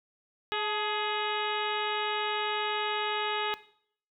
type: harmonic tone with a mistuned harmonic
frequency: 419.2 Hz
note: G#4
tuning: 16 cents sharp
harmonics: 1 / 2 / 3 / 4 / 5 / 6 / 7 / 8 / 9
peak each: -35 / -35 / -36 / -37 / -40 / -40 / -38 / -41 / -41 dBFS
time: 0.52-3.54 s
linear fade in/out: 0 ms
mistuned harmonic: 2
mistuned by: +45 cents
effects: noise-tail reverb RT60 0.6 s tail -17 dB re dry